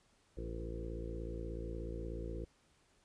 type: harmonic tone with a mistuned harmonic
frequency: 56.6 Hz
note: A1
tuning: 50 cents sharp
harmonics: 1 / 2 / 3 / 4 / 5 / 6 / 7 / 8 / 9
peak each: -42 / -49 / -51 / -56 / -54 / -48 / -52 / -50 / -52 dBFS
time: 0.37-2.45 s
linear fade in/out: 5 ms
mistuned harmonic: 8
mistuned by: +22 cents
effects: pink hiss -71 dBFS RMS until 3.04 s + resampled to 22050 Hz